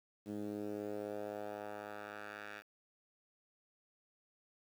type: tone with band-pass filter sweep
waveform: 10% pulse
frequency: 103.83 Hz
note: G#2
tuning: in tune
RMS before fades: -44 dBFS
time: 0.25-2.63 s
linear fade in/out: 50 ms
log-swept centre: 250 to 1900 Hz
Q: 1.6
effects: 10-bit